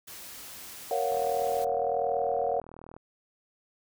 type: noise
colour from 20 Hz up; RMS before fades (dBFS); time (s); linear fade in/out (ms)
white; -44; 0.07-1.65; 10
type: chord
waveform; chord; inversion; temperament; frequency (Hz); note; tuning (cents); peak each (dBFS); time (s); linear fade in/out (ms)
sine; Gb major seventh; first; equal; 466.2 / 554.4 / 698.5 / 740; Bb4 / Db5 / F5 / Gb5; 0 / 0 / 0 / 0; -31; 0.91-2.6; 2
type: click train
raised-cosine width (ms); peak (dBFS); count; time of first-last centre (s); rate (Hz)
1; -31; 75; 1.12-2.965; 40.1
effects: none